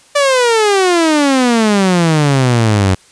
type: exponential sweep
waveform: sawtooth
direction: down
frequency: 587.3 to 91.6 Hz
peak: -5 dBFS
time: 0.15-2.95 s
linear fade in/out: 10 ms
effects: white hiss -46 dBFS RMS until 3.11 s + resampled to 22050 Hz